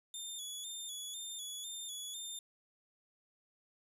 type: tone with vibrato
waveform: 20% pulse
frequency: 3500 Hz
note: A7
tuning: 10 cents flat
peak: -36 dBFS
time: 0.14-2.39 s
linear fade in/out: 2 ms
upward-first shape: square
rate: 2 Hz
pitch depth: 54 cents each way
effects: 12-bit